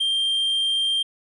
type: tone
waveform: triangle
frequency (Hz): 3177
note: G7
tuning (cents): +23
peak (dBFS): -18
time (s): 0-1.03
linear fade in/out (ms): 10
effects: resampled to 24000 Hz